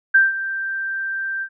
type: tone with ADSR envelope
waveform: sine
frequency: 1571 Hz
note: G6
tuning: 3 cents sharp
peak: -8 dBFS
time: 0.14-1.49 s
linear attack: 11 ms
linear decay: 170 ms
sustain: -14 dB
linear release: 70 ms
effects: none